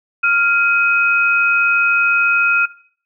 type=tone pair together; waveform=sine; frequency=1396.9 / 2525 Hz; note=F6 / D#7; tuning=0 / +25 cents; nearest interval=minor seventh; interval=1025 cents; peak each=-14 dBFS; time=0.23-2.66 s; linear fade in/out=10 ms; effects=noise-tail reverb RT60 0.5 s tail -19 dB re dry